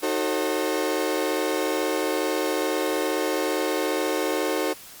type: chord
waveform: 35% pulse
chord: D# diminished seventh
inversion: none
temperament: just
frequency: 311.1 / 373.4 / 448 / 537.6 Hz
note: D#4 / F#4 / A4 / C5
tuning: 0 / +16 / +31 / +47 cents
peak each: -27 dBFS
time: 0.02-4.74 s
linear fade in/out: 20 ms
effects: white hiss -44 dBFS RMS until 5 s + Opus 48 kbps